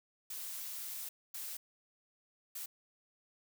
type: noise bursts at uneven times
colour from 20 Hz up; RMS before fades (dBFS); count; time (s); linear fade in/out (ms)
blue; -43; 3; 0.3-1.09 / 1.34-1.57 / 2.55-2.66; 5
effects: none